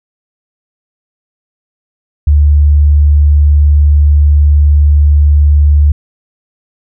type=tone; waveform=sine; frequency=73.42 Hz; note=D2; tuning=in tune; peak=-3 dBFS; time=2.27-5.92 s; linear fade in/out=5 ms; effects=none